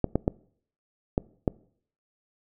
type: clicks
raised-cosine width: 2 ms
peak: -9 dBFS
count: 5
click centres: 0.043 / 0.156 / 0.279 / 1.179 / 1.478 s
effects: noise-tail reverb RT60 0.6 s tail -23 dB re dry